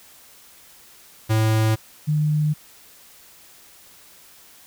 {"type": "tone pair in turn", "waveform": ["square", "sine"], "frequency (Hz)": [110, 151.32], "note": ["A2", "D#3"], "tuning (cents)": [0, -48], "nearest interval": "tritone", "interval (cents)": 552, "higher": "second", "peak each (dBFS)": -17, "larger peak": "neither", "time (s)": [[1.29, 1.76], [2.07, 2.54]], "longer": "neither", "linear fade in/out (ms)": 20, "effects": ["white hiss -49 dBFS RMS until 4.66 s"]}